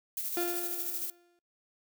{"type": "noise with tremolo", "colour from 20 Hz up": "violet", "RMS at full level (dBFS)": -34, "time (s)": [0.17, 1.1], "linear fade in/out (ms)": 2, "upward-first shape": "square", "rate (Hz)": 13, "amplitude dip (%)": 35}
{"type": "tone with exponential decay", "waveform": "35% pulse", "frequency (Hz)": 348.7, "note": "F4", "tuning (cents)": -3, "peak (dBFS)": -27, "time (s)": [0.37, 1.39], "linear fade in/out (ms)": 1, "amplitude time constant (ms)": 220}
{"effects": ["noise-tail reverb RT60 0.3 s tail -23 dB re dry"]}